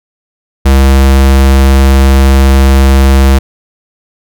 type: tone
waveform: square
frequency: 67.3 Hz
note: C2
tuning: 49 cents sharp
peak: -3 dBFS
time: 0.65-3.39 s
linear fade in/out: 10 ms
effects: none